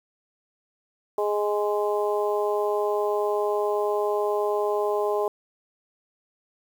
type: harmonic tone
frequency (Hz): 207.7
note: G#3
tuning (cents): 0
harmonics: 2 / 3 / 4 / 5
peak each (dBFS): -24 / -28 / -30 / -32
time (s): 1.18-5.28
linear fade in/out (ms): 2
effects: 8-bit